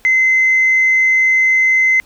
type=tone; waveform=sine; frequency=2058 Hz; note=C7; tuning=29 cents flat; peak=-8 dBFS; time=0.05-2 s; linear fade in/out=0 ms; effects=tanh soft clip ceiling -5 dBFS + pink hiss -50 dBFS RMS until 2.05 s